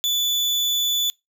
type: tone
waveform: 35% pulse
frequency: 3475 Hz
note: A7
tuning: 22 cents flat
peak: -17 dBFS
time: 0.04-1.1 s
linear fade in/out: 0 ms
effects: noise-tail reverb RT60 0.2 s tail -25 dB re dry